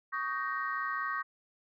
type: chord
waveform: sine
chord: Eb dominant seventh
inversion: third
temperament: just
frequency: 1120.1 / 1244.5 / 1555.6 / 1866.8 Hz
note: Db6 / Eb6 / G6 / Bb6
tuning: +18 / 0 / -14 / +2 cents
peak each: -35 / -38 / -38 / -37 dBFS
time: 0.12-1.23 s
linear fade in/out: 20 ms
effects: tanh soft clip ceiling -21 dBFS